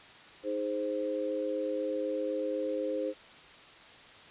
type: chord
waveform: sine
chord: Ab major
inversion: second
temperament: equal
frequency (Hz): 311.1 / 415.3 / 523.3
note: Eb4 / Ab4 / C5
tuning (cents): 0 / 0 / 0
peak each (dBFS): -36 / -37 / -32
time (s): 0.43-3.14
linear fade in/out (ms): 50
effects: white hiss -52 dBFS RMS until 4.3 s + resampled to 8000 Hz